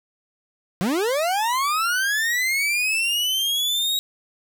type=linear sweep; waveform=40% pulse; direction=up; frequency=164.9 to 3823 Hz; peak=-19 dBFS; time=0.81-3.99 s; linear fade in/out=0 ms; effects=none

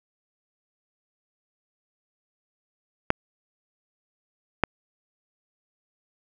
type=clicks; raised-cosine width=0.5 ms; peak=-3 dBFS; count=2; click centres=3.104 / 4.637 s; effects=none

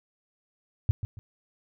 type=tone with echo; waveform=sine; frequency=103.83 Hz; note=G#2; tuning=in tune; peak=-16 dBFS; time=0.89-0.91 s; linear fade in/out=0 ms; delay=140 ms; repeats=2; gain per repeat=-11 dB; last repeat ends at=1.19 s; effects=none

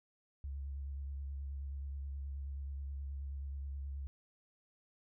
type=tone with vibrato; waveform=sine; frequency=69.3 Hz; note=C#2; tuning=in tune; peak=-39 dBFS; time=0.44-4.07 s; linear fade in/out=0 ms; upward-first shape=sine; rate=9.4 Hz; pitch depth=32 cents each way; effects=none

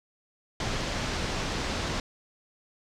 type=low-pass noise; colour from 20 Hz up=pink; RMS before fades=-31 dBFS; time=0.6-2 s; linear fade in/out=2 ms; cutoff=6400 Hz; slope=24 dB/octave; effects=none

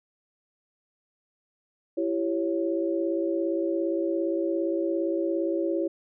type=chord; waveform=sine; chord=C# diminished; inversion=first; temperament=equal with one note detuned; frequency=334.6 / 392 / 554.4 Hz; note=E4 / G4 / C#5; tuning=+26 / 0 / 0 cents; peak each=-26 / -31 / -30 dBFS; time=1.97-5.88 s; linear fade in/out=10 ms; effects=none

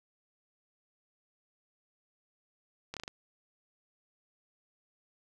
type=slowing click train; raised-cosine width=0.2 ms; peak=-22 dBFS; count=5; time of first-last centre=2.94-3.079 s; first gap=27 ms; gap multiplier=1.17; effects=none

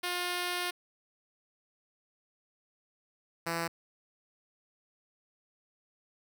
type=tone pair in turn; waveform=5% pulse; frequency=355.6 / 167.34 Hz; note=F4 / E3; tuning=+31 / +26 cents; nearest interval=octave + minor second; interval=1305 cents; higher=first; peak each=-20 dBFS; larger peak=neither; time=0.03-0.71 / 3.46-3.68 s; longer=first; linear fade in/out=10 ms; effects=none

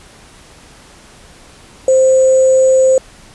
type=tone with sample-and-hold; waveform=sine; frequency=523.3 Hz; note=C5; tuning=in tune; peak=-6 dBFS; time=1.88-2.98 s; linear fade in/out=2 ms; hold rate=7350 Hz; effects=pink hiss -41 dBFS RMS until 3.34 s + resampled to 24000 Hz

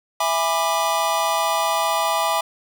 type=chord; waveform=square; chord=E dominant seventh; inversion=none; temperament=just; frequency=659.3 / 824.1 / 988.9 / 1186.7 Hz; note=E5 / G#5 / B5 / D6; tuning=0 / -14 / +2 / +18 cents; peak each=-25 dBFS; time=0.2-2.41 s; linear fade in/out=5 ms; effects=none

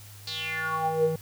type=tone with band-pass filter sweep; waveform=square; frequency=160 Hz; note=D#3; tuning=49 cents sharp; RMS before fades=-28 dBFS; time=0.27-1.16 s; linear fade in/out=5 ms; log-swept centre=4500 to 330 Hz; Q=6.2; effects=added 102 Hz sine -46 dBFS peak until 1.21 s + white hiss -50 dBFS RMS until 1.21 s

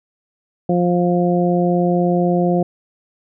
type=harmonic tone; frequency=176.2 Hz; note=F3; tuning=16 cents sharp; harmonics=1 / 2 / 3 / 4; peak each=-16 / -19 / -21 / -22 dBFS; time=0.69-2.63 s; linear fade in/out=5 ms; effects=none

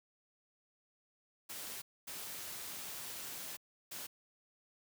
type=noise bursts at uneven times; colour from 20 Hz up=white; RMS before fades=-45 dBFS; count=3; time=1.49-1.82 / 2.07-3.57 / 3.91-4.07 s; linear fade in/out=10 ms; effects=high-pass 80 Hz 12 dB/octave

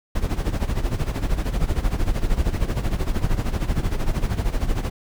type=noise with tremolo; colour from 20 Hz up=brown; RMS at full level=-19 dBFS; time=0.15-4.9 s; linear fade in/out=5 ms; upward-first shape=sine; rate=13 Hz; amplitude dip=75%; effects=none

